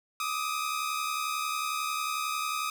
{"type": "tone pair together", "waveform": "sawtooth", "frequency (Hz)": [1196, 1267.1], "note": ["D6", "D#6"], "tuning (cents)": [31, 31], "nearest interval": "minor second", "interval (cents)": 100, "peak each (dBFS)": [-30, -28], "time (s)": [0.2, 2.7], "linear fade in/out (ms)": 2, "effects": []}